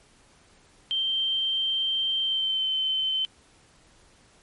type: tone with pitch glide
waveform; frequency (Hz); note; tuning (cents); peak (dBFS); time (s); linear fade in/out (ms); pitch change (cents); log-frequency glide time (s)
sine; 3138 to 3077; G7 to G7; +1 to -33; -23; 0.91-3.25; 0; -34; 2.21-2.66
effects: pink hiss -58 dBFS RMS until 4.42 s + MP3 48 kbps